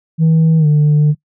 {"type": "tone with pitch glide", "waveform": "sine", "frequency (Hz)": [161.1, 149.45], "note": ["E3", "D3"], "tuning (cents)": [-39, 31], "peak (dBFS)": -5, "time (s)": [0.18, 1.15], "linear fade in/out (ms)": 50, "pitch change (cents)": -130, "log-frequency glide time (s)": [0.58, 0.67], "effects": ["noise-tail reverb RT60 0.1 s tail -22 dB re dry", "tanh soft clip ceiling -6 dBFS"]}